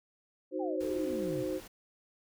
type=chord; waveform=sine; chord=C diminished; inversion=first; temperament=equal; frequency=311.1 / 370 / 523.3 Hz; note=Eb4 / Gb4 / C5; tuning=0 / 0 / 0 cents; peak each=-36 dBFS; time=0.51-1.61 s; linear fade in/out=50 ms
type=exponential sweep; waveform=sine; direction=down; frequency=830.6 to 120 Hz; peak=-38 dBFS; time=0.59-1.44 s; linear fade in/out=20 ms
type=noise; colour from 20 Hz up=pink; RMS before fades=-50 dBFS; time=0.8-1.68 s; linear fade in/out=10 ms
effects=none